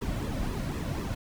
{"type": "noise with flanger", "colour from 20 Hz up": "brown", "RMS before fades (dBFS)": -32, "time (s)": [0.01, 1.15], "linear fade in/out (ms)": 10, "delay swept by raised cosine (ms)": [1.3, 2.5], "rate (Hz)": 4, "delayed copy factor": -0.7, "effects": []}